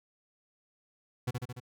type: tone with echo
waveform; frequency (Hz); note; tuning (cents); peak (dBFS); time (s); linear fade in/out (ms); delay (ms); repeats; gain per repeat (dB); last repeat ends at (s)
40% pulse; 123.47; B2; 0; -28; 1.27-1.31; 10; 73; 4; -3; 1.602
effects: none